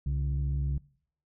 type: tone pair together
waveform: sine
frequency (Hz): 66.13 / 140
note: C2 / C#3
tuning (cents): +19 / +18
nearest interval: octave + minor second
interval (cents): 1299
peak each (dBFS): -27 / -29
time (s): 0.06-0.78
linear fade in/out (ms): 5
effects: noise-tail reverb RT60 0.6 s tail -23 dB re dry + tanh soft clip ceiling -23 dBFS